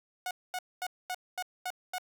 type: tone bursts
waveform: sawtooth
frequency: 731 Hz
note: F#5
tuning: 21 cents flat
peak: -29 dBFS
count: 7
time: 0.26-1.983 s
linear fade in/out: 2 ms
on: 49 ms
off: 230 ms
effects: none